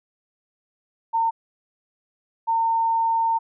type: tone pair in turn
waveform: sine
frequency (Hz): 910 / 910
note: A#5 / A#5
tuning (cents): -42 / -42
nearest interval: unison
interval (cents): 0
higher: neither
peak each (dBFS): -18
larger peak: neither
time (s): 1.13-1.31 / 2.47-3.39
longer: second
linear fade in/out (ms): 20
effects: none